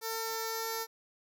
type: tone with notch filter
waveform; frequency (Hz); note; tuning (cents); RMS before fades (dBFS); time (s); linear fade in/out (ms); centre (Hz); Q
5% pulse; 450.2; A4; +40; -36; 0.01-0.87; 50; 2900; 0.67
effects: none